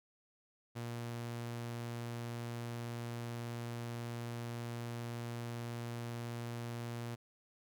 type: tone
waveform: sawtooth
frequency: 118.2 Hz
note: A#2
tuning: 24 cents sharp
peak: -36 dBFS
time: 0.75-7.16 s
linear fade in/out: 20 ms
effects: none